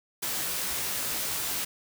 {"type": "noise with comb filter", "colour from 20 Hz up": "white", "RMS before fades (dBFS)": -31, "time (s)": [0.22, 1.65], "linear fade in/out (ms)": 10, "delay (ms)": 16, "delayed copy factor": 0.65, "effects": []}